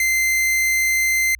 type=tone; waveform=45% pulse; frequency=2078 Hz; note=C7; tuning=12 cents flat; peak=-16 dBFS; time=0-1.35 s; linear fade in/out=2 ms; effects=added 60 Hz sine -41 dBFS peak until 1.39 s